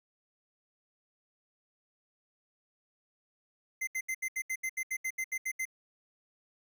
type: tone bursts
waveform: square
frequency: 2071 Hz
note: C7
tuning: 18 cents flat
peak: -32 dBFS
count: 14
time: 3.81-5.654 s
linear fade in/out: 10 ms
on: 63 ms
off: 74 ms
effects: none